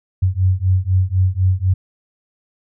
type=beating tone pair; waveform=sine; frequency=91.3 / 95.3 Hz; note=F#2 / G2; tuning=-23 / -48 cents; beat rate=4 Hz; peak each=-16 dBFS; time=0.22-1.74 s; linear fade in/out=10 ms; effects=none